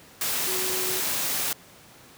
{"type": "tone in noise", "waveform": "sine", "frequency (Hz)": 372, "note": "F#4", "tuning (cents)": 9, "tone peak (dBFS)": -33, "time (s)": [0.47, 1], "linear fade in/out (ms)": 2, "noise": "white", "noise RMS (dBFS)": -27, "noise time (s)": [0.21, 1.53], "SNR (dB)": -9, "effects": ["pink hiss -50 dBFS RMS until 2.17 s", "high-pass 100 Hz 12 dB/octave"]}